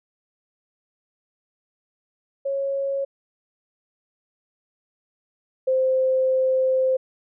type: tone pair in turn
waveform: sine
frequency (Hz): 550 / 521.1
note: C#5 / C5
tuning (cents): -14 / -7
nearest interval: minor second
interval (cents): 93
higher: first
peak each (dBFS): -22 / -17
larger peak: second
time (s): 2.45-3.05 / 5.67-6.97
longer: second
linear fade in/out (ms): 10
effects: none